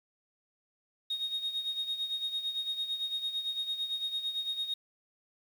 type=tone with tremolo; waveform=sine; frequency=3729 Hz; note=A#7; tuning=in tune; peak=-28 dBFS; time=1.1-4.74 s; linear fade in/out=5 ms; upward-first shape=sine; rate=8.9 Hz; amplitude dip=70%; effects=tanh soft clip ceiling -26 dBFS + 9-bit